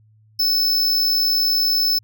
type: tone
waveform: square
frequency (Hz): 5260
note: E8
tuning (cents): -5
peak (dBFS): -16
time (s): 0.39-1.99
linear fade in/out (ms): 10
effects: added 108 Hz sine -51 dBFS peak until 2.03 s